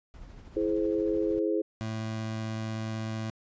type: noise with tremolo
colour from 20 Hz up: brown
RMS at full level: -45 dBFS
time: 0.14-1.39 s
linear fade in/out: 0 ms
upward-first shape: sine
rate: 13 Hz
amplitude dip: 35%
type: chord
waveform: sine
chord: E augmented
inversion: none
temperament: equal with one note detuned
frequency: 329.6 / 420.9 / 523.3 Hz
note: E4 / G#4 / B#4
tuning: 0 / +23 / 0 cents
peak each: -28 / -29 / -32 dBFS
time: 0.56-1.62 s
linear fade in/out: 10 ms
type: tone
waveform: 25% pulse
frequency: 110.5 Hz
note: A2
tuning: 8 cents sharp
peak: -28 dBFS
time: 1.81-3.3 s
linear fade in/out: 0 ms
effects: resampled to 16000 Hz